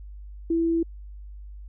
sine tone, 332 Hz, E4, 12 cents sharp, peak -20 dBFS, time 0.5-0.83 s, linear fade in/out 5 ms, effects added 50 Hz sine -38 dBFS peak until 1.68 s

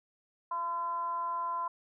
sine tone with frequency modulation, 1020 Hz, C6, 44 cents flat, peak -31 dBFS, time 0.51-1.68 s, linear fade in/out 5 ms, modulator 338 Hz, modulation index 0.41, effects none

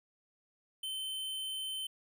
square tone, 3079 Hz, G7, 32 cents flat, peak -37 dBFS, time 0.83-1.87 s, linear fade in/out 5 ms, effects none

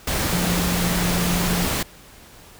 sine tone in noise, 176.2 Hz, F3, 16 cents sharp, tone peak -22 dBFS, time 0.32-1.65 s, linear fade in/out 5 ms, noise pink, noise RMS -23 dBFS, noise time 0.07-1.83 s, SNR -2 dB, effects pink hiss -46 dBFS RMS until 2.59 s

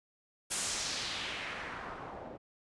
white noise with low-pass filter sweep, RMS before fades -39 dBFS, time 0.5-2.38 s, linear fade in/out 20 ms, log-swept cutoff 10000 to 570 Hz, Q 1.6, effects resampled to 24000 Hz

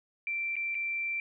sine tone with dropouts, 2349 Hz, D7, in tune, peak -30 dBFS, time 0.27-1.2 s, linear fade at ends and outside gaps 1 ms, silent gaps 0.556-0.565 / 0.746-0.751 s, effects none

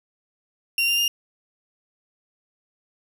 35% pulse tone with pitch steps, 2762 / 2789 / 2817 Hz, F7 / F7 / F7, -20 / -3 / +14 cents, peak -17 dBFS, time 0.78-1.08 s, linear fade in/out 2 ms, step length 100 ms, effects none

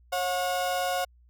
35% pulse tone pair together, 546 / 721.8 Hz, C#5 / F#5, -26 / -43 cents, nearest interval perfect fourth, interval 483 cents, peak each -29 / -26 dBFS, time 0.12-1.05 s, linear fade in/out 10 ms, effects added 60 Hz sine -55 dBFS peak until 1.29 s

